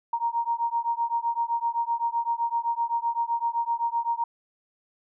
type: beating tone pair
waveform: sine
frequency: 930 / 937.8 Hz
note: A#5 / A#5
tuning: -4 / +10 cents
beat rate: 7.8 Hz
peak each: -27 dBFS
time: 0.13-4.24 s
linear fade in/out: 5 ms
effects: none